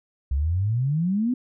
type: exponential sweep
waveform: sine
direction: up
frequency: 64.5 to 258.5 Hz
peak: -20 dBFS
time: 0.31-1.34 s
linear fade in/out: 5 ms
effects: none